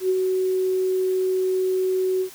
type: tone with ADSR envelope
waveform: sine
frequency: 373.5 Hz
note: F#4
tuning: 16 cents sharp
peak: -16 dBFS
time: 0-2.3 s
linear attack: 94 ms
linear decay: 44 ms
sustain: -3 dB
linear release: 92 ms
effects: white hiss -44 dBFS RMS until 2.34 s